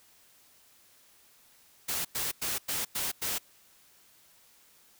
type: noise bursts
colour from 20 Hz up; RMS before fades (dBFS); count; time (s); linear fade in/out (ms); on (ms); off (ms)
white; -32; 6; 1.88-3.385; 10; 170; 97
effects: white hiss -61 dBFS RMS until 4.99 s